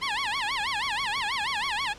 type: tone with vibrato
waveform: 15% pulse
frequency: 960 Hz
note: B5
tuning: 49 cents flat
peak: -20 dBFS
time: 0.01-1.94 s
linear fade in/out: 20 ms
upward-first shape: sine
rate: 6.2 Hz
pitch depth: 280 cents each way
effects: pink hiss -47 dBFS RMS until 1.98 s + low-pass 6000 Hz 12 dB/octave